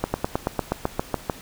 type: slowing click train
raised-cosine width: 1 ms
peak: -7 dBFS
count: 11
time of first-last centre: 0.04-1.298 s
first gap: 100 ms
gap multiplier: 1.05
effects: pink hiss -43 dBFS RMS until 1.41 s

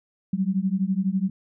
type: beating tone pair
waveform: sine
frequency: 185 / 197 Hz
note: F#3 / G3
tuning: 0 / +9 cents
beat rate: 12 Hz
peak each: -24 dBFS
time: 0.33-1.3 s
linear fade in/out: 5 ms
effects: none

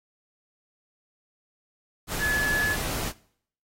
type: tone in noise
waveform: sine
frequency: 1710 Hz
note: A6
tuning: 50 cents flat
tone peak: -22 dBFS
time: 2.19-2.77 s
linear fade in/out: 50 ms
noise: pink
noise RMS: -31 dBFS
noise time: 2.07-3.13 s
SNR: +6 dB
effects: noise-tail reverb RT60 0.6 s tail -21 dB re dry + AAC 48 kbps

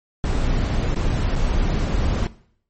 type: noise with dropouts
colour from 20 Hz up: brown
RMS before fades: -20 dBFS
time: 0.24-2.27 s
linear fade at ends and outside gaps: 1 ms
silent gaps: 0.946-0.96 / 1.355-1.36 s
effects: noise-tail reverb RT60 0.6 s tail -18 dB re dry + MP3 32 kbps

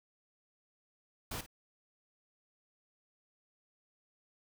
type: noise with echo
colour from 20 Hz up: pink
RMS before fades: -40 dBFS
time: 1.31-1.41 s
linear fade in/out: 5 ms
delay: 53 ms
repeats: 1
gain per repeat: -13 dB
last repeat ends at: 1.463 s
effects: none

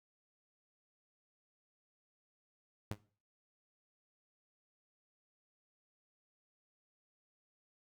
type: tone with exponential decay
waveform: sawtooth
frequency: 103.83 Hz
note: G#2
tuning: in tune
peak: -31 dBFS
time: 2.91-2.98 s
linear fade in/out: 0 ms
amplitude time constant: 15 ms
effects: noise-tail reverb RT60 0.4 s tail -19 dB re dry

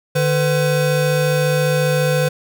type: tone pair together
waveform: square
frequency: 150.14 / 505 Hz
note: D3 / B4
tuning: +39 / +39 cents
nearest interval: octave + major sixth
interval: 2100 cents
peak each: -18 dBFS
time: 0.15-2.29 s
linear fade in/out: 10 ms
effects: none

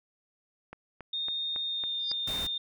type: click train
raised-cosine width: 0.5 ms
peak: -27 dBFS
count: 6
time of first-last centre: 0.73-2.115 s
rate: 3.61 Hz
type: tone with pitch glide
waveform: sine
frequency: 3672 to 3632 Hz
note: A#7 to A#7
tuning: -27 to -46 cents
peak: -30 dBFS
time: 1.13-2.58 s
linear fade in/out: 5 ms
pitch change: -19 cents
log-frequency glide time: 1.64-1.94 s
type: tone with exponential growth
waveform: sine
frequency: 4879 Hz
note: D#8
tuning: 35 cents flat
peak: -27 dBFS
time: 1.99-2.12 s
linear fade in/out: 1 ms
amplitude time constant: 27 ms
type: noise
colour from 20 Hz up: pink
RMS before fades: -39 dBFS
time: 2.27-2.47 s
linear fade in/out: 5 ms
effects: none

